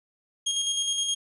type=tone with tremolo; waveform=25% pulse; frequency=3253 Hz; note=G#7; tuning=37 cents flat; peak=-20 dBFS; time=0.46-1.15 s; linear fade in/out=10 ms; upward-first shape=square; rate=9.6 Hz; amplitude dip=35%; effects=resampled to 24000 Hz